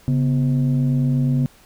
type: tone pair together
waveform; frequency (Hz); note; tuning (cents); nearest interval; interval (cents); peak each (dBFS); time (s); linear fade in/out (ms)
sine; 138.59 / 246.9; C#3 / B3; 0 / 0; minor seventh; 1000; -15 / -19; 0.08-1.46; 0
effects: tanh soft clip ceiling -12 dBFS + pink hiss -51 dBFS RMS until 1.65 s